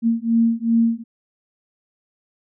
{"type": "beating tone pair", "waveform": "sine", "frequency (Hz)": [228.5, 231.1], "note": ["A#3", "A#3"], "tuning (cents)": [-34, -15], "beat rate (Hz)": 2.6, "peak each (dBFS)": -18, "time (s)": [0.02, 1.04], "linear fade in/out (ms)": 50, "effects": []}